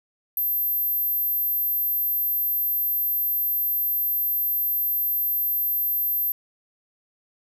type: tone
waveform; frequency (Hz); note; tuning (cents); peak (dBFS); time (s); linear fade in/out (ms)
sine; 12340; G9; -28; -21; 0.37-6.32; 2
effects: none